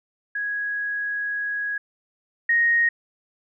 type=tone pair in turn; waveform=sine; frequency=1661.2 / 1868 Hz; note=G#6 / A#6; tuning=0 / +3 cents; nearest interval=major second; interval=203 cents; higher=second; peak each=-24 / -16 dBFS; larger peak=second; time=0.35-1.78 / 2.49-2.89 s; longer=first; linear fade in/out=5 ms; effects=none